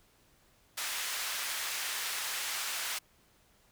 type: band-pass noise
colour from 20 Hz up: pink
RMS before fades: -36 dBFS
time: 0.77-2.99 s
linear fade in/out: 10 ms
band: 1400 to 16000 Hz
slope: 12 dB/octave
effects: pink hiss -66 dBFS RMS until 3.71 s